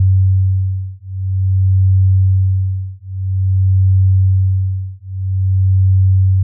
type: beating tone pair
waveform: sine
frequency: 94.6 / 95.1 Hz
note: F#2 / F#2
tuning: +39 / +48 cents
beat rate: 0.5 Hz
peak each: -13 dBFS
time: 0-6.43 s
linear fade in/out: 5 ms
effects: none